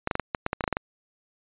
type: clicks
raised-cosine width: 0.5 ms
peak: -10 dBFS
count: 12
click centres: 0.074 / 0.112 / 0.154 / 0.197 / 0.348 / 0.464 / 0.531 / 0.608 / 0.64 / 0.678 / 0.727 / 0.769 s
effects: resampled to 8000 Hz